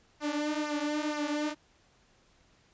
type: tone with flanger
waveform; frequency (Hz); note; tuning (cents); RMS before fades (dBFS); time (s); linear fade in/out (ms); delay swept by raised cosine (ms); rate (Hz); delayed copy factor
sawtooth; 298.4; D4; +28; -32; 0.2-1.55; 50; 0.25 to 5.95; 2.1; -0.7
effects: pink hiss -65 dBFS RMS until 2.73 s + resampled to 16000 Hz